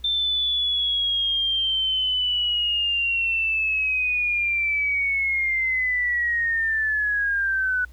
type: linear sweep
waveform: sine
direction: down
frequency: 3572 to 1480 Hz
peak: -20 dBFS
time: 0.04-7.85 s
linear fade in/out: 5 ms
effects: added 60 Hz sine -42 dBFS peak until 7.92 s + pink hiss -58 dBFS RMS until 7.92 s